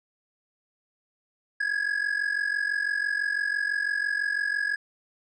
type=ring-modulated tone; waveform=triangle; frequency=1670 Hz; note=G#6; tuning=9 cents sharp; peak=-20 dBFS; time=1.6-4.76 s; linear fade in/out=5 ms; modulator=23 Hz; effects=resampled to 22050 Hz